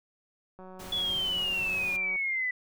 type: click train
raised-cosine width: 1 ms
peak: -34 dBFS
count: 293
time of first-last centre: 0.59-2.16 s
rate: 186 Hz
type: noise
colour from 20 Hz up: pink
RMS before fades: -44 dBFS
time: 0.79-1.97 s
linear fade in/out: 10 ms
type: exponential sweep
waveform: sine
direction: down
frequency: 3437 to 1975.5 Hz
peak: -27 dBFS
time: 0.92-2.51 s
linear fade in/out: 5 ms
effects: none